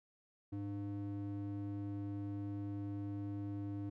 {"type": "ring-modulated tone", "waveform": "triangle", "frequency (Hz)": 201.8, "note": "G#3", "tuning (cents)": -49, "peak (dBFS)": -34, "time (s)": [0.52, 3.9], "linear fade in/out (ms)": 10, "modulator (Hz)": 98.4, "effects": []}